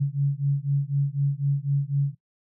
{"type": "beating tone pair", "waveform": "sine", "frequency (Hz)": [138.7, 142.7], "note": ["C#3", "D3"], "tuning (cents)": [1, -49], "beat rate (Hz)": 4, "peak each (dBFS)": -24, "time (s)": [0, 2.15], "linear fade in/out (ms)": 20, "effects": ["noise-tail reverb RT60 0.1 s tail -18 dB re dry"]}